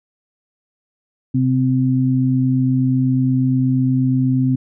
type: tone pair together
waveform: sine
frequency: 130.45 / 258.8 Hz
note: C3 / C4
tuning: -5 / -19 cents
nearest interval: octave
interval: 1186 cents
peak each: -16 dBFS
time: 1.34-4.56 s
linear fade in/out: 10 ms
effects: none